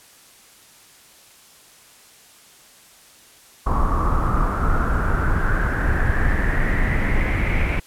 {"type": "noise with low-pass filter sweep", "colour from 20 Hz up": "brown", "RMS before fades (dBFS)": -19, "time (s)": [3.66, 7.8], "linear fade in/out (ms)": 10, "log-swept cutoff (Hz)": [1100, 2300], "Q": 7.6, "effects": ["white hiss -49 dBFS RMS until 7.86 s", "low-pass 12000 Hz 12 dB/octave"]}